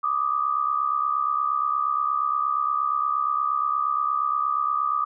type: tone pair together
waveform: sine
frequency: 1174.7 / 1243.2 Hz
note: D6 / D#6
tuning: 0 / -2 cents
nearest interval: minor second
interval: 98 cents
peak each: -24 dBFS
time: 0.03-5.05 s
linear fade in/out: 10 ms
effects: none